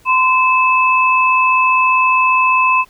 sine tone pair together, 1026 / 2609 Hz, C6 / E7, -34 / -18 cents, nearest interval octave + major third, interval 1616 cents, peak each -11 / -14 dBFS, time 0.05-2.85 s, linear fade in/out 50 ms, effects pink hiss -50 dBFS RMS until 2.89 s

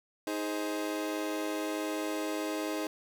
30% pulse chord, Ab major, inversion second, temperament equal with one note detuned, 314 / 415.3 / 523.3 Hz, Eb4 / Ab4 / C5, +16 / 0 / 0 cents, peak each -31 / -36 / -37 dBFS, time 0.27-2.87 s, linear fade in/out 2 ms, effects none

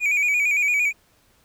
triangle tone with vibrato, 2362 Hz, D7, 9 cents sharp, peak -16 dBFS, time 0-0.93 s, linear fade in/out 50 ms, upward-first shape square, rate 8.8 Hz, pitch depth 60 cents each way, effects pink hiss -60 dBFS RMS until 1.44 s

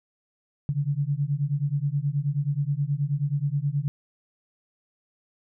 sine beating tone pair, 138.59 / 147.99 Hz, C#3 / D3, 0 / +14 cents, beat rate 9.4 Hz, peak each -26 dBFS, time 0.69-3.88 s, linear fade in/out 0 ms, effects none

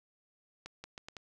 accelerating click train, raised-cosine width 0.2 ms, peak -27 dBFS, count 5, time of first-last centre 0.66-1.167 s, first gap 180 ms, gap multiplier 0.77, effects none

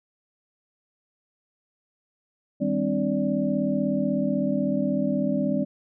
sine tone cluster, 160.3 / 200.7 / 260.5 / 296.8 / 582 Hz, E3 / G3 / C4 / D4 / D5, -48 / +41 / -7 / +18 / -16 cents, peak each -33 / -26 / -26 / -30 / -29 dBFS, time 2.6-5.65 s, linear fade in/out 20 ms, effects none

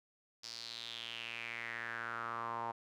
sawtooth tone with band-pass filter sweep, 116.1 Hz, A#2, 7 cents flat, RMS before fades -43 dBFS, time 0.43-2.72 s, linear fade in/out 10 ms, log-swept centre 5100 to 900 Hz, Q 5.1, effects none

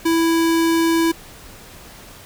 square tone, 330 Hz, E4, 2 cents sharp, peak -15 dBFS, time 0.05-1.12 s, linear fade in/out 10 ms, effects pink hiss -41 dBFS RMS until 2.25 s

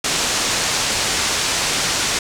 white low-pass noise, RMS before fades -20 dBFS, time 0.04-2.19 s, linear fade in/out 5 ms, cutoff 7600 Hz, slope 24 dB/octave, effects none

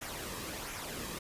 pink noise with flanger, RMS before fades -41 dBFS, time 0.01-1.19 s, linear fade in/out 10 ms, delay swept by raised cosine 0.22 to 1.42 ms, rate 1.4 Hz, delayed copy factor -0.5, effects resampled to 32000 Hz

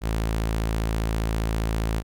sawtooth tone, 55 Hz, A1, in tune, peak -19 dBFS, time 0.01-2.03 s, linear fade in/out 50 ms, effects none

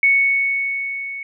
sine tone with level ramp, 2217 Hz, C#7, in tune, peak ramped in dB -10 to -27 dBFS, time 0.03-1.23 s, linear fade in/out 2 ms, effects none

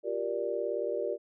sine chord, G minor seventh, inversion third, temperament just, 352.8 / 392 / 470.4 / 588 Hz, F4 / G4 / Bb4 / D5, +18 / 0 / +16 / +2 cents, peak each -38 / -35 / -34 / -34 dBFS, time 0.03-1.18 s, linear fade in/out 50 ms, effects none

